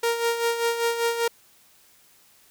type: tone with tremolo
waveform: sawtooth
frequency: 466.2 Hz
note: A#4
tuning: in tune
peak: -16 dBFS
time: 0.03-1.28 s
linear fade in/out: 5 ms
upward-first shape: sine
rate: 5.1 Hz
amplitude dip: 60%
effects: white hiss -57 dBFS RMS until 2.5 s